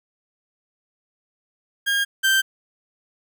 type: tone pair in turn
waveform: 30% pulse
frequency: 1620 / 1563.7 Hz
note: G#6 / G6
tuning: -43 / -5 cents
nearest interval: minor second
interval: 62 cents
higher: first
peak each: -16 / -13 dBFS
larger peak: second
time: 1.86-2.05 / 2.23-2.42 s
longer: neither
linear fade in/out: 20 ms
effects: none